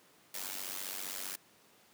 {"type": "noise with amplitude modulation", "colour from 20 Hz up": "white", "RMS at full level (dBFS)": -37, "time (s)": [0.34, 1.36], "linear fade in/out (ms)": 5, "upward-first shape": "sine", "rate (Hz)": 95.2, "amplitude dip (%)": 85, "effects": ["pink hiss -63 dBFS RMS until 1.93 s", "high-pass 200 Hz 12 dB/octave"]}